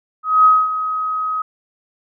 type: tone with ADSR envelope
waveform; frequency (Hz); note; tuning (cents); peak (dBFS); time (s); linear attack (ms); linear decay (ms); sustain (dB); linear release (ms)
sine; 1265; D#6; +28; -6; 0.23-1.42; 220; 230; -12; 4
effects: none